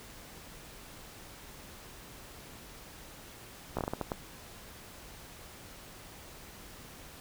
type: slowing click train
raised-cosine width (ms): 1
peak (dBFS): -18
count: 8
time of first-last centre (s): 3.77-4.118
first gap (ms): 16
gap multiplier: 1.37
effects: pink hiss -50 dBFS RMS until 7.2 s